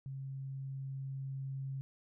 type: tone with level ramp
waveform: sine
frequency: 135.1 Hz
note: C#3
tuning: 44 cents flat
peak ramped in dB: -40 to -37 dBFS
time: 0.06-1.81 s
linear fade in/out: 0 ms
effects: none